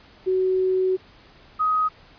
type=tone pair in turn; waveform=sine; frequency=373.8 / 1257.3 Hz; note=F#4 / D#6; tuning=+18 / +18 cents; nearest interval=octave + major sixth; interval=2100 cents; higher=second; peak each=-18 dBFS; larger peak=neither; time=0.26-0.97 / 1.59-1.89 s; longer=first; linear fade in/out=20 ms; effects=pink hiss -51 dBFS RMS until 2.18 s + resampled to 11025 Hz